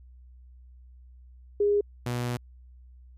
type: tone pair in turn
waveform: sine / sawtooth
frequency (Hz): 409.9 / 121.86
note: G#4 / B2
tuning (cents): -23 / -23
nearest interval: octave + major sixth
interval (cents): 2100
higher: first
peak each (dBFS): -20 / -24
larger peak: first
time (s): 1.6-1.81 / 2.06-2.37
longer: second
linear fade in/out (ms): 5
effects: added 62 Hz sine -48 dBFS peak until 3.17 s + resampled to 32000 Hz